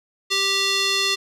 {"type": "tone with band-pass filter", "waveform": "square", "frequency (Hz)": 391.8, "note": "G4", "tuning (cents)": -1, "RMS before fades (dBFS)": -21, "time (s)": [0.3, 1.16], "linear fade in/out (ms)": 20, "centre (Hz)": 4000, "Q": 2, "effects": []}